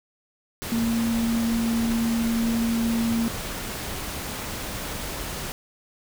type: tone in noise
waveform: sine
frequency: 230 Hz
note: A#3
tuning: 23 cents flat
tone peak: -21 dBFS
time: 0.72-3.28 s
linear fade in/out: 0 ms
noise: pink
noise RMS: -32 dBFS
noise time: 0.62-5.52 s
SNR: +8 dB
effects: none